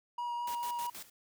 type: tone with vibrato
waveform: triangle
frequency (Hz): 957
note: A#5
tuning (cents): +45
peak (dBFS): -32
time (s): 0.18-0.9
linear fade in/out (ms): 5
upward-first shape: sine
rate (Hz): 4.5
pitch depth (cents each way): 11
type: noise with tremolo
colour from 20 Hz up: white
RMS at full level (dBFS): -45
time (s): 0.47-1.1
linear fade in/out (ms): 5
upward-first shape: square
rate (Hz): 6.3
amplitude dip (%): 80
effects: none